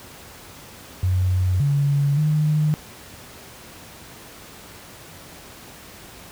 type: tone with pitch steps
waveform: sine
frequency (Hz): 92.1 / 141.9 / 152.3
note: F#2 / C#3 / D#3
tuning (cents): -7 / +41 / -37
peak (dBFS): -16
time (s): 1.03-2.74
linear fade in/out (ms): 0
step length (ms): 570
effects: pink hiss -42 dBFS RMS until 6.31 s + high-pass 60 Hz 12 dB/octave